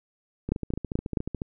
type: two click trains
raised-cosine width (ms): 3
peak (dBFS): -18 / -11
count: 14 / 4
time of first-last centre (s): 0.49-1.419 / 0.52-1.172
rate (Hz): 14 / 4.6
effects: none